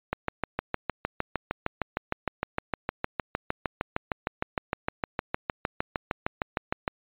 click train, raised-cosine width 0.5 ms, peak -11 dBFS, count 45, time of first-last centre 0.13-6.878 s, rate 6.52 Hz, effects resampled to 8000 Hz

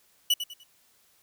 40% pulse tone with echo, 2951 Hz, F#7, 5 cents flat, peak -19 dBFS, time 0.3-0.34 s, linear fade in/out 5 ms, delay 99 ms, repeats 3, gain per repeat -10 dB, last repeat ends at 0.637 s, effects white hiss -64 dBFS RMS until 1.22 s

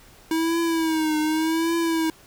square tone with vibrato, 320.8 Hz, E4, 47 cents flat, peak -21 dBFS, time 0.31-2.1 s, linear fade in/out 2 ms, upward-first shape triangle, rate 0.86 Hz, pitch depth 85 cents each way, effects pink hiss -51 dBFS RMS until 2.26 s

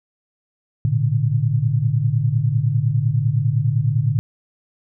sine tone cluster, 110.6 / 120.5 / 146.2 Hz, A2 / B2 / D3, +9 / -42 / -7 cents, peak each -20 dBFS, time 0.85-4.19 s, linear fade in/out 0 ms, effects none

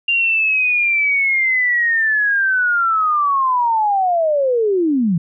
sine linear sweep, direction down, 2794 to 157 Hz, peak -13 dBFS, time 0.08-5.18 s, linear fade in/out 5 ms, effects none

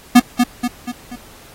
square tone with echo, 244.3 Hz, B3, 19 cents flat, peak -4 dBFS, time 0.15-0.2 s, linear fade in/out 10 ms, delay 240 ms, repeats 4, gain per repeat -6 dB, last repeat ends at 1.16 s, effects pink hiss -43 dBFS RMS until 1.54 s + AAC 48 kbps

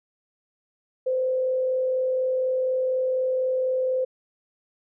sine tone with frequency modulation, 515 Hz, C5, 28 cents flat, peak -21 dBFS, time 1.06-4.05 s, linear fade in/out 10 ms, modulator 44.1 Hz, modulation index 0.24, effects none

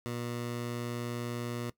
15% pulse tone, 120 Hz, B2, 49 cents flat, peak -28 dBFS, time 0.06-1.7 s, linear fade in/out 0 ms, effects noise-tail reverb RT60 0.1 s tail -18 dB re dry

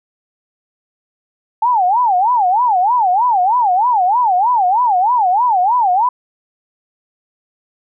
sine tone with vibrato, 846 Hz, G#5, 32 cents sharp, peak -10 dBFS, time 1.62-6.09 s, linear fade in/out 5 ms, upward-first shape sine, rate 3.2 Hz, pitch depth 290 cents each way, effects none

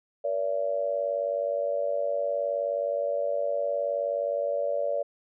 sine tone with amplitude modulation, 571 Hz, D5, 49 cents flat, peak -21 dBFS, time 0.24-5.03 s, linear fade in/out 10 ms, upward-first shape sine, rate 99.3 Hz, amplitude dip 90%, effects none

